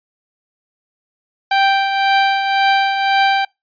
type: tone with tremolo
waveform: sawtooth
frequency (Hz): 784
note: G5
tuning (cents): 0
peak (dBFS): -6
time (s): 1.51-3.45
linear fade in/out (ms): 5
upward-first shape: triangle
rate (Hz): 1.9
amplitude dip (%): 55
effects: noise-tail reverb RT60 0.2 s tail -25 dB re dry + resampled to 11025 Hz